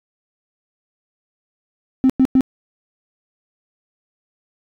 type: tone bursts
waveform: triangle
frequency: 261.6 Hz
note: C4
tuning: in tune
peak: -6 dBFS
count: 3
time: 2.04-2.408 s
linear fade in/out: 0 ms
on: 56 ms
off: 100 ms
effects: tanh soft clip ceiling -6 dBFS